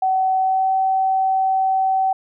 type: tone with pitch glide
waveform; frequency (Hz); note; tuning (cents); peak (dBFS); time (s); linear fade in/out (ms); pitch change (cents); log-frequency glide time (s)
sine; 757 to 764; F#5 to G5; +39 to -45; -15; 0.02-2.13; 5; +16; 0.36-0.72
effects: none